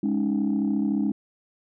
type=chord; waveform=sine; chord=Ab suspended fourth; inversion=none; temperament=equal; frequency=207.7 / 277.2 / 311.1 Hz; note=Ab3 / Db4 / Eb4; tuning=0 / 0 / 0 cents; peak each=-23 / -25 / -27 dBFS; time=0.03-1.12 s; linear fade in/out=5 ms; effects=tanh soft clip ceiling -16 dBFS